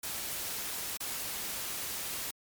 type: noise with dropouts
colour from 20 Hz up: white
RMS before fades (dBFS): -37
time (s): 0.03-2.31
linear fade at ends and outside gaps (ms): 5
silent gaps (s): 0.973-1.003
effects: MP3 96 kbps